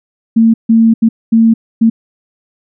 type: tone bursts at uneven times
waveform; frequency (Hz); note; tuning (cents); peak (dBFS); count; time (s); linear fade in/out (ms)
sine; 226.3; A3; +49; -4; 5; 0.36-0.54 / 0.69-0.94 / 1.02-1.09 / 1.32-1.54 / 1.81-1.9; 10
effects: none